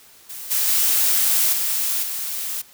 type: noise with level steps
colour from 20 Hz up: blue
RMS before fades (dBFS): -34 / -20 / -18 / -22 / -27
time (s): 0.29-2.62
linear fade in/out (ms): 10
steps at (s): 0.5 / 0.67 / 1.52 / 2.02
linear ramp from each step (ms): 20
effects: white hiss -49 dBFS RMS until 2.73 s